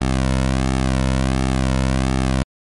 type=tone with flanger; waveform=sawtooth; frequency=65.41 Hz; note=C2; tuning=in tune; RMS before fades=-18 dBFS; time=0.01-2.43 s; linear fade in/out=0 ms; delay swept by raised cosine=2 to 2.54 ms; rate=1.4 Hz; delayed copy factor=-0.75; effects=MP3 48 kbps